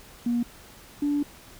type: tone pair in turn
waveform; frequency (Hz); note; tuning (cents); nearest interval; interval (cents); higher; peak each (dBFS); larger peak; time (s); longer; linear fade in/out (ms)
sine; 238.4 / 290; A#3 / D4; +39 / -22; minor third; 339; second; -21; neither; 0.26-0.43 / 1.02-1.23; second; 5
effects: tanh soft clip ceiling -17 dBFS + pink hiss -49 dBFS RMS until 1.59 s